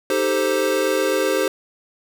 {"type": "chord", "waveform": "square", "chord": "A half-diminished seventh", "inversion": "second", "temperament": "equal", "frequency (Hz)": [311.1, 392, 440, 523.3], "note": ["Eb4", "G4", "A4", "C5"], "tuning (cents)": [0, 0, 0, 0], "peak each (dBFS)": [-27, -23, -26, -22], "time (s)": [0.1, 1.48], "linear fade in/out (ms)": 2, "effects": []}